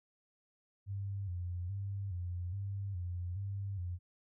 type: tone with vibrato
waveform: sine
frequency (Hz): 93.7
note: F#2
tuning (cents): +22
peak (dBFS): -36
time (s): 0.86-3.99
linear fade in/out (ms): 50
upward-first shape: square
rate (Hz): 1.2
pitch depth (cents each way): 95
effects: none